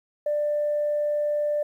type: tone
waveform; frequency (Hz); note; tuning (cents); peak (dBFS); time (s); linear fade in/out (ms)
sine; 592; D5; +14; -21; 0.26-1.63; 5
effects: tanh soft clip ceiling -17 dBFS + 10-bit